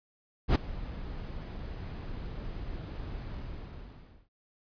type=noise with ADSR envelope; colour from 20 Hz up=brown; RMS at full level=-17 dBFS; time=0.48-4.29 s; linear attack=73 ms; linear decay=10 ms; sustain=-22 dB; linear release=940 ms; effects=resampled to 11025 Hz